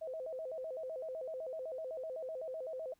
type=tone with vibrato; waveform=sine; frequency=575 Hz; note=D5; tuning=37 cents flat; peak=-39 dBFS; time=0.01-2.94 s; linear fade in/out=10 ms; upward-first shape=square; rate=7.9 Hz; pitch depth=190 cents each way; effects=pink hiss -75 dBFS RMS until 2.99 s